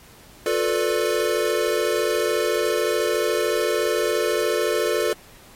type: chord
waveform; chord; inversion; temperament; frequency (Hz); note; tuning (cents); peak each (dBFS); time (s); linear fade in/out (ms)
square; B half-diminished seventh; second; equal with one note detuned; 356.6 / 440 / 493.9 / 587.3; F4 / A4 / B4 / D5; +36 / 0 / 0 / 0; -27 / -24 / -27 / -27; 0.46-5.13; 2
effects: pink hiss -49 dBFS RMS until 5.55 s + AAC 48 kbps